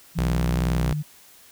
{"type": "tone with pitch glide", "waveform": "sine", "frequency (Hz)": [164.81, 150.26], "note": ["E3", "D3"], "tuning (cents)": [0, 40], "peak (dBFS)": -24, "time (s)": [0.15, 1.03], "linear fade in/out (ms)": 20, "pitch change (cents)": -160, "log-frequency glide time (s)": [0.77, 0.91]}
{"type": "tone with vibrato", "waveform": "sawtooth", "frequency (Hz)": 62.3, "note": "B1", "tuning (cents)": 16, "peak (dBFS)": -18, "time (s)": [0.18, 0.93], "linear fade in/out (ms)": 5, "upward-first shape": "sine", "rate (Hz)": 5.7, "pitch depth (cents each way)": 13}
{"effects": ["white hiss -51 dBFS RMS until 1.51 s"]}